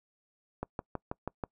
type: click train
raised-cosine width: 1 ms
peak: -20 dBFS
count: 6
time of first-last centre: 0.63-1.438 s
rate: 6.19 Hz
effects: noise-tail reverb RT60 0.1 s tail -25 dB re dry